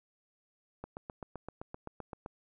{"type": "click train", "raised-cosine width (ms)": 1, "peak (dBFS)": -27, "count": 12, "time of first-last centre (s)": [0.84, 2.261], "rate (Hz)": 7.74, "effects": []}